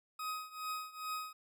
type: tone with tremolo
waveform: 40% pulse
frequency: 1259 Hz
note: D#6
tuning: 20 cents sharp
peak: -35 dBFS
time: 0.19-1.33 s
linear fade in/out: 5 ms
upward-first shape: triangle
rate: 2.4 Hz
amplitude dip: 90%
effects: none